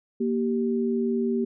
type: tone pair together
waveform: sine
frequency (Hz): 234.5 / 389.3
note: A#3 / G4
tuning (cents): +11 / -12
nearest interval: major sixth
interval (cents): 877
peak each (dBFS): -24 / -26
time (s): 0.2-1.45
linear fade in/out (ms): 10
effects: none